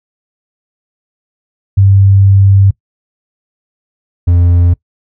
sine / triangle tone pair in turn, 98.1 / 87.15 Hz, G2 / F2, +2 / -3 cents, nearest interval major second, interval 205 cents, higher first, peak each -3 dBFS, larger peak neither, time 1.77-2.71 / 4.27-4.74 s, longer first, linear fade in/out 10 ms, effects noise-tail reverb RT60 0.1 s tail -21 dB re dry

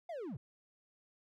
triangle linear sweep, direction down, 721 to 99.9 Hz, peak -38 dBFS, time 0.09-0.37 s, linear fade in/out 5 ms, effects none

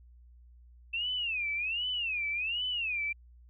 sine tone with vibrato, 2637 Hz, E7, in tune, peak -30 dBFS, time 0.93-3.13 s, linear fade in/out 10 ms, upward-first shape sine, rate 1.3 Hz, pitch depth 230 cents each way, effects added 60 Hz sine -53 dBFS peak until 3.49 s

